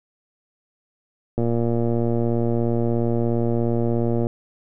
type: click train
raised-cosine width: 2 ms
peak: -10 dBFS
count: 339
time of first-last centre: 1.38-4.269 s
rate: 117 Hz
effects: none